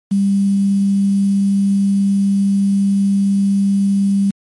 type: tone with quantisation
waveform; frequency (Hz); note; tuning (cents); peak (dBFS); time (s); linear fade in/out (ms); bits
sine; 197.9; G3; +17; -11; 0.11-4.31; 10; 6
effects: MP3 48 kbps